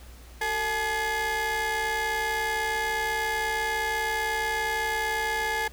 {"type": "ring-modulated tone", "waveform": "30% pulse", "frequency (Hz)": 415.3, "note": "G#4", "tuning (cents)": 0, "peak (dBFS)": -20, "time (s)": [0.41, 5.68], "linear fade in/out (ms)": 5, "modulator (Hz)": 1280, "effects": ["added 60 Hz sine -45 dBFS peak until 5.72 s", "pink hiss -52 dBFS RMS until 5.72 s"]}